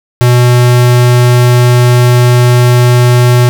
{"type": "tone", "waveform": "square", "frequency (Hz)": 122.8, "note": "B2", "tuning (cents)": -9, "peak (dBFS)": -4, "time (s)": [0.21, 3.49], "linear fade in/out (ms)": 0, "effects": []}